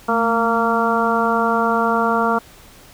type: harmonic tone with a mistuned harmonic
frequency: 230.4 Hz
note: A#3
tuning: 20 cents flat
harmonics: 1 / 2 / 3 / 4 / 5 / 6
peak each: -22 / -22 / -22 / -22 / -22 / -22 dBFS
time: 0.08-2.39 s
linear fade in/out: 10 ms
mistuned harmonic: 1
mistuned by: -53 cents
effects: pink hiss -45 dBFS RMS until 2.93 s